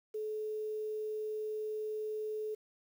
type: tone with quantisation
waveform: sine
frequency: 430 Hz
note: A4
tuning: 40 cents flat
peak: -35 dBFS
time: 0.14-2.55 s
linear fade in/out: 10 ms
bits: 10
effects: none